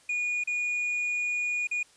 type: tone with dropouts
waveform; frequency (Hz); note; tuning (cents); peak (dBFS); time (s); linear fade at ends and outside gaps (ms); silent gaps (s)
triangle; 2447; D#7; -29; -25; 0.09-1.83; 5; 0.438-0.473 / 1.672-1.712
effects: white hiss -59 dBFS RMS until 1.96 s + resampled to 22050 Hz